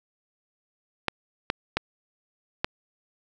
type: clicks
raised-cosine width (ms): 0.3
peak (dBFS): -7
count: 4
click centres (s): 1.083 / 1.501 / 1.77 / 2.645
effects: none